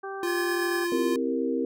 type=harmonic tone; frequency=390 Hz; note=G4; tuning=9 cents flat; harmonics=1 / 2 / 3 / 4; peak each=-35 / -38 / -40 / -41 dBFS; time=0.03-0.85 s; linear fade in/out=10 ms
type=tone with pitch glide; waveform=square; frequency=349.2 to 347.2 Hz; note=F4 to F4; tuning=0 to -10 cents; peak=-27 dBFS; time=0.23-1.16 s; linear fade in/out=2 ms; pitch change=-10 cents; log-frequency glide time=0.49-0.82 s
type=tone with tremolo; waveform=square; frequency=1708 Hz; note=G#6; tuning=48 cents sharp; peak=-30 dBFS; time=0.25-0.9 s; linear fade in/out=50 ms; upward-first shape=sine; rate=8.5 Hz; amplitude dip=35%
type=chord; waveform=sine; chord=C dominant seventh; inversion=none; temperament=equal; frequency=261.6 / 329.6 / 392 / 466.2 Hz; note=C4 / E4 / G4 / Bb4; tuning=0 / 0 / 0 / 0 cents; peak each=-28 / -31 / -33 / -29 dBFS; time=0.92-1.65 s; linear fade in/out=2 ms
effects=none